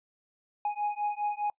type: beating tone pair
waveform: triangle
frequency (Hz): 828 / 832.9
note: G#5 / G#5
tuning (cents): -5 / +5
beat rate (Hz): 4.9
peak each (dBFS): -30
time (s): 0.65-1.5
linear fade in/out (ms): 2
effects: noise-tail reverb RT60 0.1 s tail -25 dB re dry + resampled to 8000 Hz